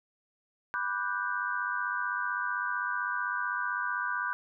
sine chord, G major seventh, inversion first, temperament equal with one note detuned, 987.8 / 1174.7 / 1472.3 / 1568 Hz, B5 / D6 / F#6 / G6, 0 / 0 / -9 / 0 cents, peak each -36 / -36 / -34 / -34 dBFS, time 0.74-4.33 s, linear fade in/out 0 ms, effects none

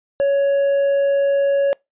triangle tone, 558 Hz, C#5, 11 cents sharp, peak -12 dBFS, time 0.2-1.73 s, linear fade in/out 0 ms, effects noise-tail reverb RT60 0.2 s tail -26 dB re dry + resampled to 8000 Hz

